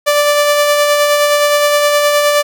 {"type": "tone with tremolo", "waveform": "sawtooth", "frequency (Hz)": 586, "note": "D5", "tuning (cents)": -4, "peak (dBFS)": -4, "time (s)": [0.06, 2.43], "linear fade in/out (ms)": 20, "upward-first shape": "sine", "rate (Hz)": 9.6, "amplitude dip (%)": 30, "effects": []}